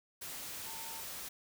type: tone in noise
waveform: sine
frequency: 903 Hz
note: A5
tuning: 45 cents sharp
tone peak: -50 dBFS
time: 0.66-1.01 s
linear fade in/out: 10 ms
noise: white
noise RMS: -44 dBFS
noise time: 0.21-1.29 s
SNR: -9 dB
effects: none